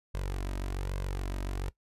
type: tone with flanger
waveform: sawtooth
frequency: 47.02 Hz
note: F#1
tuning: 29 cents sharp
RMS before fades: -34 dBFS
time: 0.14-1.7 s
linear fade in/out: 10 ms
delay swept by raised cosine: 1.9 to 3.2 ms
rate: 1.2 Hz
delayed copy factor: +0.55
effects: noise-tail reverb RT60 0.1 s tail -19 dB re dry + resampled to 32000 Hz

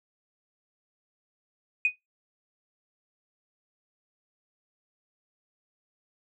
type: tone with exponential decay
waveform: sine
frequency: 2489 Hz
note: D#7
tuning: in tune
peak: -16 dBFS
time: 1.85-1.96 s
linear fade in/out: 2 ms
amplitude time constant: 22 ms
effects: noise-tail reverb RT60 0.2 s tail -23 dB re dry + tanh soft clip ceiling -13 dBFS

